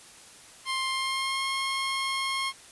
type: tone with pitch glide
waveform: 15% pulse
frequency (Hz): 1055 to 1075.3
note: C6 to C6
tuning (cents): +14 to +47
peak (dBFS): -21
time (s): 0.65-2.53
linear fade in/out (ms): 50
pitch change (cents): +33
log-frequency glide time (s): 0.88-1.45
effects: white hiss -50 dBFS RMS until 2.71 s + resampled to 24000 Hz